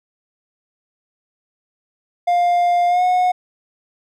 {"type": "tone with pitch glide", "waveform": "triangle", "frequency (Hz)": [703, 727.8], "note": ["F5", "F#5"], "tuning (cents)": [11, -29], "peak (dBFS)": -11, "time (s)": [2.27, 3.32], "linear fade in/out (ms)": 10, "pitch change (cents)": 60, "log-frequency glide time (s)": [2.88, 3.03], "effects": []}